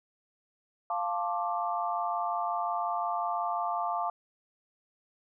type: chord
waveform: sine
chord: D minor seventh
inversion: first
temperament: equal with one note detuned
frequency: 698.5 / 880 / 1069.1 / 1174.7 Hz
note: F5 / A5 / C6 / D6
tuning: 0 / 0 / +37 / 0 cents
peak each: -32 / -34 / -38 / -34 dBFS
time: 0.9-4.1 s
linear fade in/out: 2 ms
effects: none